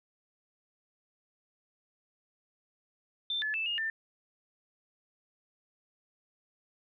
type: tone with pitch steps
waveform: sine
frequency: 3563 / 1723 / 2639 / 2846 / 1788 Hz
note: A7 / A6 / E7 / F7 / A6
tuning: +21 / -37 / +1 / +32 / +27 cents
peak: -30 dBFS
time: 3.3-3.9 s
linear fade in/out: 2 ms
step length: 120 ms
effects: none